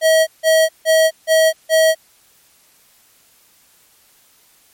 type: tone bursts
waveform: square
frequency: 640 Hz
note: D#5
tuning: 49 cents sharp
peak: -10 dBFS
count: 5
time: 0.01-1.95 s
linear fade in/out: 50 ms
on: 260 ms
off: 160 ms
effects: white hiss -53 dBFS RMS until 4.73 s + MP3 64 kbps